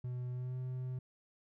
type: tone with pitch glide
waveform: triangle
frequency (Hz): 124.5 to 127.7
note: B2 to C3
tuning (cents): +14 to -42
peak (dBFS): -35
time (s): 0.04-0.99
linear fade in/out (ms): 5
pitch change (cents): +44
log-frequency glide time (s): 0.31-0.57
effects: none